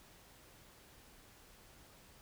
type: silence
effects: pink hiss -61 dBFS RMS until 2.21 s